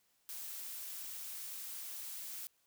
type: noise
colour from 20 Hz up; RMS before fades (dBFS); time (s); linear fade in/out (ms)
blue; -45; 0.29-2.47; 0
effects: white hiss -75 dBFS RMS until 2.66 s